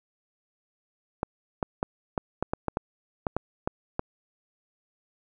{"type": "clicks", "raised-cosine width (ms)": 1, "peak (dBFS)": -12, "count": 12, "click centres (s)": [1.231, 1.628, 1.829, 2.178, 2.426, 2.535, 2.683, 2.771, 3.268, 3.366, 3.675, 3.994], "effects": []}